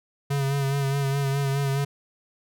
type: tone with vibrato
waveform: square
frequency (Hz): 138.59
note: C#3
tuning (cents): 0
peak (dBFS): -23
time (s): 0.3-1.85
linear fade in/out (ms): 10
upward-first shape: sine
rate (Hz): 4.8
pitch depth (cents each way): 35
effects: none